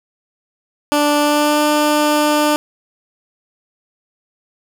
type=tone with pitch glide; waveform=15% pulse; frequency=293.7 to 298.8 Hz; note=D4 to D4; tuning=0 to +30 cents; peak=-6 dBFS; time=0.92-2.56 s; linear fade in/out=0 ms; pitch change=+30 cents; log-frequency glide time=1.19-1.63 s; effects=none